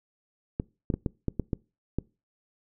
clicks, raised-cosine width 3 ms, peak -14 dBFS, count 8, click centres 0.599 / 0.902 / 0.94 / 1.062 / 1.283 / 1.397 / 1.532 / 1.986 s, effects noise-tail reverb RT60 0.3 s tail -24 dB re dry

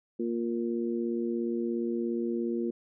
harmonic tone, 117.1 Hz, A#2, 8 cents sharp, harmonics 2 / 3 / 4, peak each -31 / -31 / -38 dBFS, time 0.19-2.71 s, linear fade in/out 10 ms, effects none

